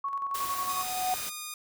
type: tone with tremolo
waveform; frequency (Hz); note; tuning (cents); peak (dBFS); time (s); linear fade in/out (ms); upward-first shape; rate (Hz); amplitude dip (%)
sine; 1108.7; C#6; 0; -28; 0.04-0.83; 5; square; 11; 45
type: tone with exponential growth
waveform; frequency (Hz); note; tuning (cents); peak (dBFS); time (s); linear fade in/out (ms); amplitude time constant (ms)
sine; 740; F#5; 0; -24; 0.22-1.14; 0; 200
type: noise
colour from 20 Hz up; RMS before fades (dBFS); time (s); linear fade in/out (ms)
white; -37; 0.34-1.3; 10
type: tone with pitch glide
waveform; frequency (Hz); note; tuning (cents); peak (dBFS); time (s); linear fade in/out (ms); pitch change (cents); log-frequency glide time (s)
5% pulse; 1244.5 to 1224.5; D#6 to D#6; 0 to -28; -25; 0.69-1.54; 2; -28; 0.8-1.29
effects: none